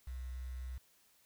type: tone with quantisation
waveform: sine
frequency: 63.2 Hz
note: B1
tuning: 41 cents sharp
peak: -40 dBFS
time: 0.07-0.78 s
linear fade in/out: 5 ms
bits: 10
effects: white hiss -69 dBFS RMS until 1.25 s